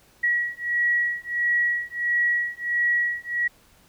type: beating tone pair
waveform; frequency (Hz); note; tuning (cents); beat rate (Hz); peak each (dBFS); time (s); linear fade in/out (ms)
sine; 1918 / 1919.5; A#6 / B6; +49 / -50; 1.5; -24; 0.23-3.48; 10
effects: pink hiss -57 dBFS RMS until 3.88 s